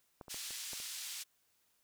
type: clicks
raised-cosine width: 1 ms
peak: -33 / -37 / -36 / -40 / -35 / -42 dBFS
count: 6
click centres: 0.212 / 0.282 / 0.344 / 0.507 / 0.733 / 0.801 s
type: band-pass noise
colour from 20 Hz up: pink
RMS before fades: -44 dBFS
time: 0.29-1.24 s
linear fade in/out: 20 ms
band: 3600 to 11000 Hz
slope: 12 dB/octave
effects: white hiss -75 dBFS RMS until 1.83 s